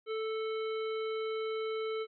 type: harmonic tone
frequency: 440 Hz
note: A4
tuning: in tune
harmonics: 1 / 3 / 5 / 7 / 9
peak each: -33 / -43 / -47 / -50 / -52 dBFS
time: 0.06-2.07 s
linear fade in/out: 50 ms
effects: none